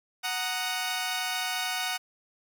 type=chord; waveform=10% pulse; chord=D# minor; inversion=first; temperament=equal; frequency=740 / 932.3 / 1244.5 Hz; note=F#5 / A#5 / D#6; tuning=0 / 0 / 0 cents; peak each=-22 / -28 / -28 dBFS; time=0.23-1.98 s; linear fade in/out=20 ms; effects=none